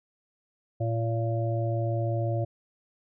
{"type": "harmonic tone", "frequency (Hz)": 114.3, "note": "A#2", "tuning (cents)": -34, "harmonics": [1, 3, 5, 6], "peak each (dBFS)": [-26, -35, -33, -36], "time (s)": [0.8, 2.45], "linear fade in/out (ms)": 10, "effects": []}